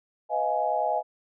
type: chord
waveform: sine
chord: F half-diminished seventh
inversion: second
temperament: just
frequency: 502.9 / 628.6 / 698.5 / 838.1 Hz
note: Cb5 / Eb5 / F5 / Ab5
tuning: +31 / +18 / 0 / +16 cents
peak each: -33 / -28 / -29 / -27 dBFS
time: 0.29-1.03 s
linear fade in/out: 50 ms
effects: none